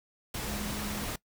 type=tone in noise; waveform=sine; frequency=207.7 Hz; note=G#3; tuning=in tune; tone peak=-37 dBFS; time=0.47-1.05 s; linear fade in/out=5 ms; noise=pink; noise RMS=-36 dBFS; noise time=0.34-1.16 s; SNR=-4 dB; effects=noise-tail reverb RT60 0.1 s tail -21 dB re dry